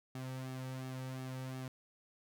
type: tone with flanger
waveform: sawtooth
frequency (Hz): 130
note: C3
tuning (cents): -11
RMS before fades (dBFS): -43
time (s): 0.15-1.68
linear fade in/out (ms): 2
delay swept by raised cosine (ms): 2 to 2.9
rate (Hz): 2.8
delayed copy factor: -0.65
effects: none